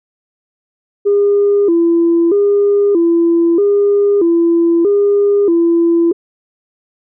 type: tone with vibrato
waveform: sine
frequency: 370 Hz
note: F#4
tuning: in tune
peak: -7 dBFS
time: 1.05-6.13 s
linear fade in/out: 20 ms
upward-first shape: square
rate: 0.79 Hz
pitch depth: 160 cents each way
effects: tanh soft clip ceiling -4 dBFS